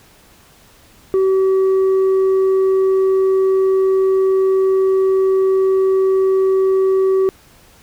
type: tone with tanh clipping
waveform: sine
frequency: 381.8 Hz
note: G4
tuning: 46 cents flat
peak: -12 dBFS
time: 1.14-7.29 s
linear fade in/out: 0 ms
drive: 3 dB
effects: pink hiss -48 dBFS RMS until 7.82 s